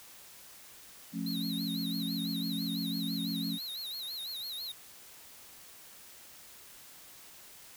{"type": "chord", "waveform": "sine", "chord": "F augmented", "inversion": "none", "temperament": "just", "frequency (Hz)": [174.61, 218.3, 272.8], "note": ["F3", "A3", "C#4"], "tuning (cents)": [0, -13, -28], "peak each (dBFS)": -37, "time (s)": [1.12, 3.59], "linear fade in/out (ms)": 50}
{"type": "tone with vibrato", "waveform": "square", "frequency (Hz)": 3988, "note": "B7", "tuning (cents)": 16, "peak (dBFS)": -38, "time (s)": [1.26, 4.72], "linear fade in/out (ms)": 5, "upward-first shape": "sine", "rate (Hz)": 6, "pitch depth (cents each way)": 140}
{"effects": ["white hiss -53 dBFS RMS until 7.76 s"]}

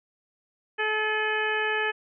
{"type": "harmonic tone with a mistuned harmonic", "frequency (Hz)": 431, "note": "A4", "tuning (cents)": -36, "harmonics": [1, 2, 3, 4, 5, 6, 7], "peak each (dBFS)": [-30, -32, -36, -27, -38, -33, -37], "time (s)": [0.78, 1.92], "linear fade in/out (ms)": 20, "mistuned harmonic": 6, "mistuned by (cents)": -42, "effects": []}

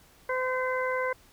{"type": "harmonic tone", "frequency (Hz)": 512, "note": "C5", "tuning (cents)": -38, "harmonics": [1, 2, 3, 4], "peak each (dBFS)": [-29, -32, -34, -35], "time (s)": [0.29, 1.13], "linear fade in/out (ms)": 5, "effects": ["pink hiss -58 dBFS RMS until 1.32 s"]}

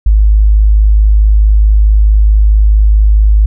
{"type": "tone", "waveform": "sine", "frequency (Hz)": 52.3, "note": "G#1", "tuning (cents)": 13, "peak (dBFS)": -3, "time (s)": [0.06, 3.46], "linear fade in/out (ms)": 5, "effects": []}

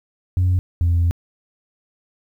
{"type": "tone pair in turn", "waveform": "sine", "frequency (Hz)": [91, 85.5], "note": ["F#2", "F2"], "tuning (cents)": [-28, -36], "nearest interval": "minor second", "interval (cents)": 108, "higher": "first", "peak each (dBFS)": -12, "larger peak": "neither", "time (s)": [[0.37, 0.59], [0.81, 1.11]], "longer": "second", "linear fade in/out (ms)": 0, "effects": ["tanh soft clip ceiling -12 dBFS", "9-bit"]}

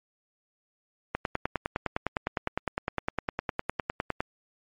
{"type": "click train", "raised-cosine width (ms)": 0.5, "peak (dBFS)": -12, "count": 31, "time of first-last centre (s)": [1.15, 4.205], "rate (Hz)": 9.82, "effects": ["MP3 48 kbps"]}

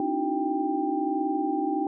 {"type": "tone cluster", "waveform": "sine", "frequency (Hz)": [266, 300.6, 322, 372.3, 790], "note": ["C4", "D4", "E4", "F#4", "G5"], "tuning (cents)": [29, 40, -41, 11, 13], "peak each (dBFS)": [-35, -28, -31, -33, -29], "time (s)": [0, 1.87], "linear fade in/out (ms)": 2, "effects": []}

